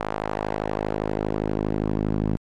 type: tone with band-pass filter sweep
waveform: sawtooth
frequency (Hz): 52.5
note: G#1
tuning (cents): +19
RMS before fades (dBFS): -26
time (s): 0-2.37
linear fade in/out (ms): 0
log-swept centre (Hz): 880 to 220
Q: 1.1
effects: AAC 32 kbps